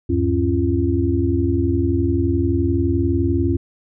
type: tone cluster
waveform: sine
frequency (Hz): 78.5 / 98.4 / 271.3 / 342.9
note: D#2 / G2 / C#4 / F4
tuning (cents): +16 / +7 / -37 / -32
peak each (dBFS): -21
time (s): 0.09-3.57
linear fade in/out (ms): 10
effects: none